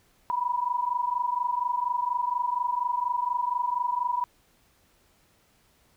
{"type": "tone pair together", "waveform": "sine", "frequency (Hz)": [963.6, 987.8], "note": ["B5", "B5"], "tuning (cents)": [-43, 0], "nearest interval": "unison", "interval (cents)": 43, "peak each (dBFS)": [-28, -27], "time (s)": [0.3, 4.24], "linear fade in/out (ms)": 0, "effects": ["pink hiss -64 dBFS RMS until 5.96 s"]}